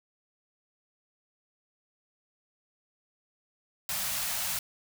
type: band-stop noise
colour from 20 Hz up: white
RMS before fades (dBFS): -32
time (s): 3.89-4.59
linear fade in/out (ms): 2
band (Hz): 220 to 580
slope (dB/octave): 48
effects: none